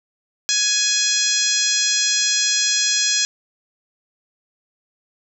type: harmonic tone with a mistuned harmonic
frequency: 835 Hz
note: G#5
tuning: 9 cents sharp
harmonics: 2 / 3 / 4 / 5 / 6 / 7 / 8 / 9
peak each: -28 / -28 / -24 / -24 / -23 / -23 / -24 / -27 dBFS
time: 0.49-3.25 s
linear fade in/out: 0 ms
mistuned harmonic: 6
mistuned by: +17 cents
effects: none